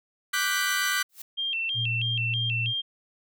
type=chord; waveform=sawtooth; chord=G major seventh; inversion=second; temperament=equal; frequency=1174.7 / 1480 / 1568 / 1975.5 Hz; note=D6 / F#6 / G6 / B6; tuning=0 / 0 / 0 / 0 cents; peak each=-28 / -25 / -26 / -26 dBFS; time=0.33-1.03 s; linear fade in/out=10 ms
type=noise with exponential growth; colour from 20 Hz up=blue; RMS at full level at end=-35 dBFS; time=1.09-1.22 s; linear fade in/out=5 ms; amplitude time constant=27 ms
type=tone with vibrato; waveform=sine; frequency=2933 Hz; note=F#7; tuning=16 cents flat; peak=-26 dBFS; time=1.37-2.82 s; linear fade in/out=20 ms; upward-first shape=square; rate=3.1 Hz; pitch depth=150 cents each way
type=tone; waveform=sine; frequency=116.54 Hz; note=A#2; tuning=in tune; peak=-28 dBFS; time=1.74-2.74 s; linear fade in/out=50 ms
effects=none